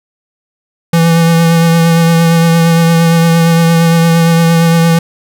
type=tone with vibrato; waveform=square; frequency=166.4 Hz; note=E3; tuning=17 cents sharp; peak=-6 dBFS; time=0.93-4.99 s; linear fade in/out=5 ms; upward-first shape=triangle; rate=8.7 Hz; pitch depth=23 cents each way; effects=none